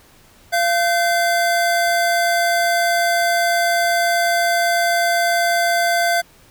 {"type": "tone pair together", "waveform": "square", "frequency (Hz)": [690, 1535.6], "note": ["F5", "G6"], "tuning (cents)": [-21, -36], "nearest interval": "octave + major second", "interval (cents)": 1385, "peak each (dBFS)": [-17, -21], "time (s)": [0.52, 6.22], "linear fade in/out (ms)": 20, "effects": ["pink hiss -50 dBFS RMS until 6.5 s"]}